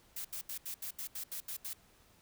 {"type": "noise bursts", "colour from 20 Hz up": "blue", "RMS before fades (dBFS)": -41, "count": 10, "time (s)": [0.16, 1.733], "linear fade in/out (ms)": 5, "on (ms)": 88, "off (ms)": 77, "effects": ["pink hiss -65 dBFS RMS until 2.21 s"]}